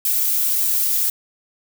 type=noise with flanger; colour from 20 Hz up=violet; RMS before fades=-19 dBFS; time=0.05-1.1 s; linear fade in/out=2 ms; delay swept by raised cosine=1.4 to 4.3 ms; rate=1.7 Hz; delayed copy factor=-0.8; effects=none